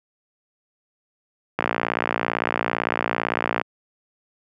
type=click train; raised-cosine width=0.5 ms; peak=-5 dBFS; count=118; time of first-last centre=1.59-3.614 s; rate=57.8 Hz; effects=high-pass 150 Hz 12 dB/octave